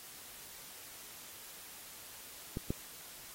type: clicks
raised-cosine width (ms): 3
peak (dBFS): -23 / -20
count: 2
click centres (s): 2.571 / 2.705
effects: white hiss -51 dBFS RMS until 3.34 s + AAC 48 kbps